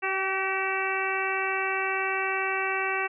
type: harmonic tone with a mistuned harmonic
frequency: 382.7 Hz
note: G4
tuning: 42 cents flat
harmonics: 1 / 2 / 3 / 4 / 5 / 6 / 7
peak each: -33 / -33 / -33 / -33 / -33 / -33 / -33 dBFS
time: 0.02-3.08 s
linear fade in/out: 20 ms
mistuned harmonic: 2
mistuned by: +16 cents
effects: none